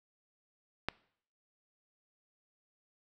click, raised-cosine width 0.3 ms, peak -15 dBFS, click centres 0.886 s, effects noise-tail reverb RT60 0.6 s tail -22 dB re dry

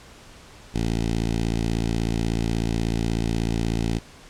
10% pulse tone with notch filter, 56.4 Hz, A1, 44 cents sharp, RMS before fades -24 dBFS, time 0.74-3.99 s, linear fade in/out 10 ms, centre 1200 Hz, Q 0.66, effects pink hiss -47 dBFS RMS until 4.29 s + low-pass 8000 Hz 12 dB/octave

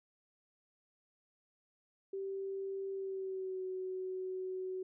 sine tone with pitch glide, 388.9 to 373.1 Hz, G4 to F#4, -14 to +14 cents, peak -37 dBFS, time 2.13-4.83 s, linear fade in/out 5 ms, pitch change -72 cents, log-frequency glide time 2.92-3.63 s, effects none

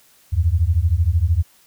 sine beating tone pair, 77.78 / 90.78 Hz, D#2 / F#2, 0 / -32 cents, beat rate 13 Hz, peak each -17 dBFS, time 0.32-1.43 s, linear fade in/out 20 ms, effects white hiss -54 dBFS RMS until 1.66 s

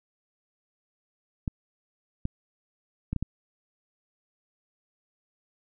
clicks, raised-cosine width 5 ms, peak -16 dBFS, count 5, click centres 1.478 / 2.254 / 3.13 / 3.163 / 3.226 s, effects none

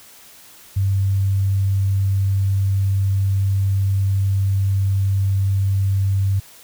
sine tone, 97.6 Hz, G2, 7 cents flat, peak -15 dBFS, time 0.76-6.4 s, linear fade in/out 10 ms, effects white hiss -45 dBFS RMS until 6.63 s

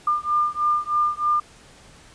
sine beating tone pair, 1200 / 1203.2 Hz, D6 / D6, +37 / +42 cents, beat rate 3.2 Hz, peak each -22 dBFS, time 0.07-1.4 s, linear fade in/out 5 ms, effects pink hiss -49 dBFS RMS until 2.14 s + resampled to 22050 Hz

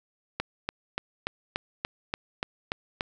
click train, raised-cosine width 0.3 ms, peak -12 dBFS, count 10, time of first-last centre 0.4-3.009 s, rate 3.45 Hz, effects none

